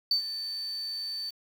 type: tone with ADSR envelope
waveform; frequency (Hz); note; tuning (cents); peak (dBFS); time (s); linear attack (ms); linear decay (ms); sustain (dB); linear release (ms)
sine; 4549; C#8; +44; -19; 0.11-1.31; 3; 100; -13; 21
effects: tanh soft clip ceiling -19 dBFS + 8-bit